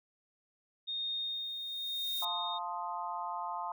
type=tone with tremolo; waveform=sine; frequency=3690 Hz; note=A#7; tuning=18 cents flat; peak=-33 dBFS; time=0.87-2.59 s; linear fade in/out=20 ms; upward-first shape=sine; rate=1 Hz; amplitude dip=40%
type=noise with exponential growth; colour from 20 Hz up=violet; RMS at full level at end=-40 dBFS; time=1.05-2.25 s; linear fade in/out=5 ms; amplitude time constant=260 ms
type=chord; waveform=sine; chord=F dominant seventh; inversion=none; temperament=equal; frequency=698.5 / 880 / 1046.5 / 1244.5 Hz; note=F5 / A5 / C6 / Eb6; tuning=0 / 0 / 0 / 0 cents; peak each=-42 / -39 / -40 / -44 dBFS; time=2.22-3.72 s; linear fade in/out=2 ms
effects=none